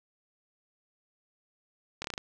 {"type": "slowing click train", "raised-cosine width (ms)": 0.2, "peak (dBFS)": -17, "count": 6, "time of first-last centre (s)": [2.02, 2.179], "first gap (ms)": 24, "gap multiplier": 1.14, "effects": []}